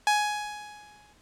sawtooth tone with exponential decay, 836 Hz, G#5, 11 cents sharp, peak -15 dBFS, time 0.07-1.13 s, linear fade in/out 1 ms, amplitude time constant 230 ms, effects pink hiss -60 dBFS RMS until 1.21 s + low-pass 9000 Hz 12 dB/octave

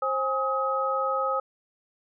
sine tone cluster, 531 / 824 / 1268 Hz, C5 / G#5 / D#6, +25 / -14 / +32 cents, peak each -28 / -32 / -26 dBFS, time 0.02-1.4 s, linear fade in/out 5 ms, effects none

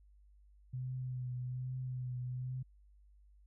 sine tone with vibrato, 126.7 Hz, B2, 45 cents sharp, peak -37 dBFS, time 0.73-2.63 s, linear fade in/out 10 ms, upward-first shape triangle, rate 1.2 Hz, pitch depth 32 cents each way, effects added 50 Hz sine -60 dBFS peak until 3.46 s

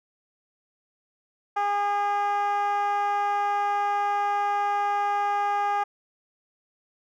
10% pulse tone with band-pass filter, 407.6 Hz, G#4, 32 cents flat, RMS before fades -25 dBFS, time 1.56-5.84 s, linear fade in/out 10 ms, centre 910 Hz, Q 4.3, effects none

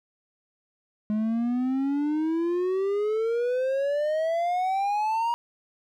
triangle exponential sweep, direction up, 210 to 953 Hz, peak -21 dBFS, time 1.1-5.34 s, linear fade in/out 0 ms, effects none

